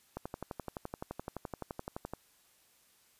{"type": "click train", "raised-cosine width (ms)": 1, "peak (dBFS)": -24, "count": 24, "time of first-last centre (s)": [0.17, 2.136], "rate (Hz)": 11.7, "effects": ["white hiss -67 dBFS RMS until 3.19 s", "resampled to 32000 Hz"]}